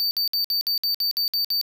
square tone bursts, 4593 Hz, D8, 39 cents flat, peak -21 dBFS, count 10, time 0-1.613 s, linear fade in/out 0 ms, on 110 ms, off 57 ms, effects 9-bit

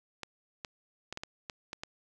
clicks, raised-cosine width 0.2 ms, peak -21 dBFS, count 8, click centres 0.233 / 0.648 / 1.126 / 1.174 / 1.235 / 1.498 / 1.731 / 1.835 s, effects none

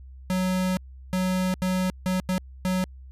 square tone bursts at uneven times, 185 Hz, F#3, in tune, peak -23 dBFS, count 6, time 0.3-0.77 / 1.13-1.54 / 1.62-1.9 / 2.06-2.2 / 2.29-2.38 / 2.65-2.84 s, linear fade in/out 0 ms, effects added 65 Hz sine -41 dBFS peak until 3.11 s + resampled to 32000 Hz

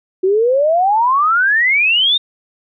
sine exponential sweep, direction up, 364.7 to 3721 Hz, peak -10 dBFS, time 0.23-2.18 s, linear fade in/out 10 ms, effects none

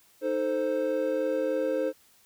triangle chord, A diminished, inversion second, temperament equal with one note detuned, 309.5 / 440 / 523.3 Hz, Eb4 / A4 / C5, -9 / 0 / 0 cents, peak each -30 / -30 / -25 dBFS, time 0.21-1.93 s, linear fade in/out 50 ms, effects white hiss -61 dBFS RMS until 2.25 s

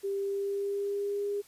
sine tone with pitch glide, 395.6 to 406.5 Hz, G4 to G#4, +16 to -37 cents, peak -29 dBFS, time 0.03-1.42 s, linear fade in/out 20 ms, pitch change +47 cents, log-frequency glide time 0.19-1.29 s, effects white hiss -58 dBFS RMS until 1.47 s + resampled to 32000 Hz

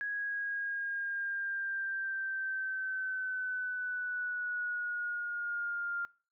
sine linear sweep, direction down, 1661.2 to 1396.9 Hz, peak -33 dBFS, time 0.01-6.05 s, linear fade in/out 0 ms, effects noise-tail reverb RT60 0.4 s tail -23 dB re dry

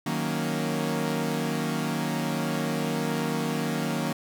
sawtooth chord, D# minor seventh, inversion none, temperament equal, 155.56 / 185 / 233.1 / 277.2 Hz, D#3 / F#3 / A#3 / C#4, 0 / 0 / 0 / 0 cents, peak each -27 / -29 / -26 / -30 dBFS, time 0.06-4.13 s, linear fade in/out 5 ms, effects none

